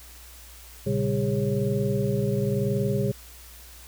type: tone cluster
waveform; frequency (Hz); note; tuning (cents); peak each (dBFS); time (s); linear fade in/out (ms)
sine; 116.1 / 137.1 / 197.9 / 406 / 549; A#2 / C#3 / G3 / G#4 / C#5; -7 / -19 / +17 / -39 / -17; -28 / -28 / -28 / -28 / -32; 0.86-3.12; 10
effects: added 60 Hz sine -47 dBFS peak until 3.87 s + white hiss -48 dBFS RMS until 3.87 s